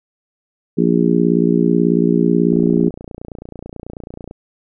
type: harmonic tone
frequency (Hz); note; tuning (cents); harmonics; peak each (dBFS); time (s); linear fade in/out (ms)
58.27; A#1; 0; 3 / 4 / 5 / 6 / 7; -16 / -17 / -18 / -19 / -19; 0.77-2.9; 20
type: click train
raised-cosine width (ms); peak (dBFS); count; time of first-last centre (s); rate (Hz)
2; -18; 53; 2.53-4.311; 29.2
effects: none